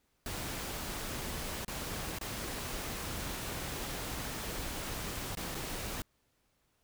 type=noise with dropouts; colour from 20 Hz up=pink; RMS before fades=-39 dBFS; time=0.26-6.02 s; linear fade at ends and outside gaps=1 ms; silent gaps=1.648-1.68 / 2.186-2.212 / 5.351-5.371 / 5.547-5.551 s; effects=pink hiss -75 dBFS RMS until 6.83 s